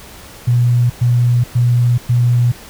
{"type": "tone bursts", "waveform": "sine", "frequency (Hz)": 121.3, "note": "B2", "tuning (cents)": -31, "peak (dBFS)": -9, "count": 4, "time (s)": [0.47, 2.52], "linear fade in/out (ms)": 10, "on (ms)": 430, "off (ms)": 110, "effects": ["pink hiss -37 dBFS RMS until 2.69 s"]}